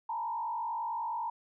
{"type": "tone with frequency modulation", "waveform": "sine", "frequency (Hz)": 923, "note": "A#5", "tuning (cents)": -17, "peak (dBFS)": -32, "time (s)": [0.09, 1.3], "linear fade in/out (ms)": 5, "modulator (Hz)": 49.2, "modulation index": 1.1, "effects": []}